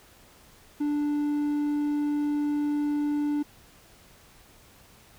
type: tone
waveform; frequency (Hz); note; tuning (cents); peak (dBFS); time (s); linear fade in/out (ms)
triangle; 293.7; D4; 0; -22; 0.8-3.43; 10
effects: pink hiss -55 dBFS RMS until 5.18 s